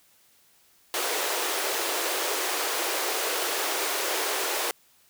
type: high-pass noise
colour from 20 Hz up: pink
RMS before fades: -28 dBFS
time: 0.94-4.71 s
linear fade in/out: 0 ms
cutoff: 350 Hz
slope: 48 dB/octave
effects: white hiss -61 dBFS RMS until 5.09 s

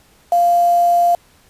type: tone with quantisation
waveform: sine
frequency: 696 Hz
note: F5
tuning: 6 cents flat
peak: -10 dBFS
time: 0.32-1.15 s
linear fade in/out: 2 ms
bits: 5
effects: pink hiss -52 dBFS RMS until 1.49 s + resampled to 32000 Hz

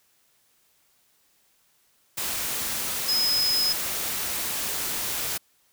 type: tone in noise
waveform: sine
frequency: 5090 Hz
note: D#8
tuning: 39 cents sharp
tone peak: -21 dBFS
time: 3.08-3.73 s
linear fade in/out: 10 ms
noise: white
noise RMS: -29 dBFS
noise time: 2.17-5.38 s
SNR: +5 dB
effects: white hiss -65 dBFS RMS until 5.72 s

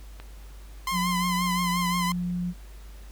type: click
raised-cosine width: 0.3 ms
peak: -26 dBFS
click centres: 0.2 s
type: tone with vibrato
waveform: sawtooth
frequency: 1033 Hz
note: C6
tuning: 22 cents flat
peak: -22 dBFS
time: 0.87-2.12 s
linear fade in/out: 2 ms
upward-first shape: triangle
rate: 5.7 Hz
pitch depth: 73 cents each way
type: tone with pitch glide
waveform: sine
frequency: 180.1 to 177.42 Hz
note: F#3 to F3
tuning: -46 to +28 cents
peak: -26 dBFS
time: 0.91-2.54 s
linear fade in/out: 50 ms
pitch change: -26 cents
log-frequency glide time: 1.56-1.65 s
effects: added 50 Hz sine -41 dBFS peak until 3.11 s + pink hiss -54 dBFS RMS until 3.11 s

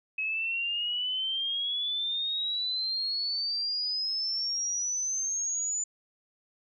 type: exponential sweep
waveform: sine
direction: up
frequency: 2556 to 7040 Hz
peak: -28 dBFS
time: 0.18-5.84 s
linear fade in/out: 5 ms
effects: none

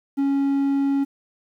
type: tone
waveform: triangle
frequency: 277.2 Hz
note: C#4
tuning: in tune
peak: -16 dBFS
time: 0.17-1.05 s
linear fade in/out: 20 ms
effects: 9-bit

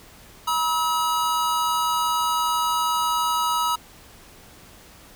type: tone pair together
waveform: square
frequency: 963.4 / 1286 Hz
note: B5 / E6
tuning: -43 / -43 cents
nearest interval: perfect fourth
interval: 500 cents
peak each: -24 dBFS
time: 0.47-3.76 s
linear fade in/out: 10 ms
effects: pink hiss -48 dBFS RMS until 5.15 s

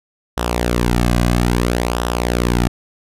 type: tone with flanger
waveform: sawtooth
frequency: 59.8 Hz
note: A#1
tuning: 45 cents sharp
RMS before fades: -17 dBFS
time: 0.37-2.68 s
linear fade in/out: 5 ms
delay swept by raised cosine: 0.44 to 2.24 ms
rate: 0.6 Hz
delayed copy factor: -0.65
effects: resampled to 32000 Hz

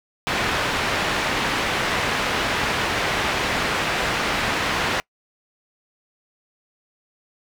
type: low-pass noise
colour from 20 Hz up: white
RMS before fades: -23 dBFS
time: 0.27-5 s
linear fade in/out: 0 ms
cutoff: 2400 Hz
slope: 12 dB/octave
effects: noise-tail reverb RT60 0.1 s tail -25 dB re dry

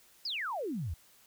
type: exponential sweep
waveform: sine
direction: down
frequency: 5300 to 69.4 Hz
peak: -33 dBFS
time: 0.25-0.94 s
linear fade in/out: 5 ms
effects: white hiss -62 dBFS RMS until 1.26 s

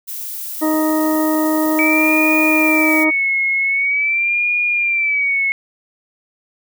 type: noise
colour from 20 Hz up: violet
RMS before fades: -27 dBFS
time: 0.07-3.05 s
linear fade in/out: 20 ms
type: harmonic tone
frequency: 311.8 Hz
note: D#4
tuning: 4 cents sharp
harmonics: 1 / 2 / 3 / 4 / 6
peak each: -15 / -21 / -25 / -27 / -31 dBFS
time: 0.61-3.11 s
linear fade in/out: 20 ms
type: tone with vibrato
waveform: sine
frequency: 2297 Hz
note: D7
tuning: 39 cents flat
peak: -14 dBFS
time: 1.79-5.52 s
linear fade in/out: 0 ms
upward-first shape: sine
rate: 0.45 Hz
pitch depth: 100 cents each way
effects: none

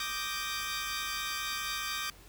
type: chord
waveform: 15% pulse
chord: Eb major seventh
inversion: third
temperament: equal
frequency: 1174.7 / 1244.5 / 1568 / 1864.7 Hz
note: D6 / Eb6 / G6 / Bb6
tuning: 0 / 0 / 0 / 0 cents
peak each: -31 / -35 / -32 / -36 dBFS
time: 0-2.1 s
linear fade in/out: 2 ms
effects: added 46 Hz sine -55 dBFS peak until 2.28 s + pink hiss -56 dBFS RMS until 2.28 s

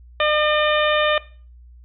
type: harmonic tone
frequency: 604 Hz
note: D5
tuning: 48 cents sharp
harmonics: 1 / 2 / 3 / 4 / 5 / 6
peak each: -19 / -22 / -24 / -25 / -26 / -27 dBFS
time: 0.2-1.18 s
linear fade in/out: 2 ms
effects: noise-tail reverb RT60 0.4 s tail -19 dB re dry + added 60 Hz sine -42 dBFS peak until 1.84 s

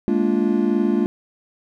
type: chord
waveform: triangle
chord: Bb dominant seventh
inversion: third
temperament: just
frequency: 209.8 / 233.1 / 291.4 / 349.6 Hz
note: Ab3 / Bb3 / D4 / F4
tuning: +18 / 0 / -13 / +2 cents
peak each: -19 / -20 / -21 / -20 dBFS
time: 0.08-1.06 s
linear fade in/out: 0 ms
effects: none

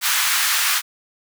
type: high-pass noise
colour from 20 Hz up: pink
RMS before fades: -19 dBFS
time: 0.01-0.82 s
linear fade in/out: 50 ms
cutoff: 1200 Hz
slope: 24 dB/octave
effects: none

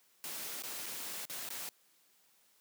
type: noise with dropouts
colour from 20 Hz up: white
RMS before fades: -42 dBFS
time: 0.24-1.69 s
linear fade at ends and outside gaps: 0 ms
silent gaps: 0.622-0.636 / 0.859-0.863 / 1.253-1.298 / 1.489-1.504 s
effects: white hiss -69 dBFS RMS until 2.6 s + high-pass 150 Hz 12 dB/octave

